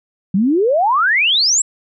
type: exponential sweep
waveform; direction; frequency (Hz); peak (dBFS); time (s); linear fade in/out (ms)
sine; up; 179.5 to 7930; -11; 0.34-1.62; 5
effects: none